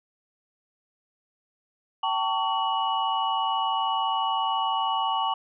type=tone cluster; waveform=sine; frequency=773 / 893 / 1125 / 2928 Hz; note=G5 / A5 / C#6 / F#7; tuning=-24 / +25 / +25 / -19 cents; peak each=-29 / -27 / -28 / -32 dBFS; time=2.03-5.34 s; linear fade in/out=5 ms; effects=none